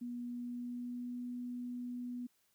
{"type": "tone with pitch glide", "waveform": "sine", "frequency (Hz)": [242.1, 245.3], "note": ["B3", "B3"], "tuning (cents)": [-34, -12], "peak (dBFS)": -39, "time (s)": [0.01, 2.27], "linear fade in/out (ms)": 10, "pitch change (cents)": 22, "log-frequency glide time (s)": [0.26, 1.23], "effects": ["white hiss -75 dBFS RMS until 2.54 s"]}